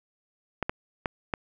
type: clicks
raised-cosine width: 0.5 ms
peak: -12 dBFS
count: 4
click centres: 0.627 / 0.695 / 1.058 / 1.338 s
effects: none